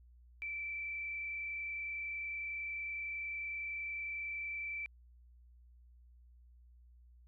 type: tone with frequency modulation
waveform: sine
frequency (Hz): 2327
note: D7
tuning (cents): -17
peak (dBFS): -38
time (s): 0.42-4.86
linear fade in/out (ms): 0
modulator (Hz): 30.9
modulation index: 0.96
effects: added 60 Hz sine -58 dBFS peak until 7.27 s